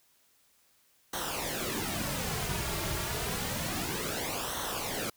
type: noise with flanger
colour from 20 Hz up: pink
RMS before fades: -34 dBFS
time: 1.13-5.1 s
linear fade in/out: 5 ms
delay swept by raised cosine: 0.41 to 4.01 ms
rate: 0.29 Hz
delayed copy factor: -0.7
effects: white hiss -67 dBFS RMS until 5.16 s